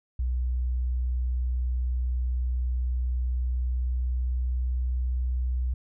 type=tone with pitch glide; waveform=sine; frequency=62 to 62.43 Hz; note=B1 to B1; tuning=+7 to +19 cents; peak=-24 dBFS; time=0.19-5.74 s; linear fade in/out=5 ms; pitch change=+12 cents; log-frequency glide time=3.23-5.03 s; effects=none